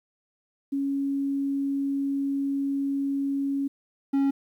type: tone pair in turn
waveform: sine / triangle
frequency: 277.2 / 275.6 Hz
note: C#4 / C#4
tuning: 0 / -10 cents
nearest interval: unison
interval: 10 cents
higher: first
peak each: -24 / -18 dBFS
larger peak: second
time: 0.72-3.68 / 4.13-4.31 s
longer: first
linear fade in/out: 10 ms
effects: 10-bit